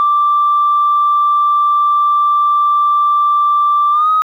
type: tone with pitch glide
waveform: sine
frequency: 1174.7 to 1259 Hz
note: D6 to D#6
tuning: 0 to +20 cents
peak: -8 dBFS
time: 0-4.22 s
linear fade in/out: 0 ms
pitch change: +120 cents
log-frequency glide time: 3.91-4.1 s
effects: tanh soft clip ceiling -4 dBFS + 8-bit